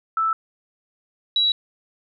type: tone pair in turn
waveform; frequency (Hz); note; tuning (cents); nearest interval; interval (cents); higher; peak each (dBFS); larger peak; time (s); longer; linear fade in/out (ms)
sine; 1318.5 / 3898; E6 / B7; 0 / -23; octave + perfect fifth; 1877; second; -18 / -16; second; 0.17-0.33 / 1.36-1.52; neither; 2
effects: none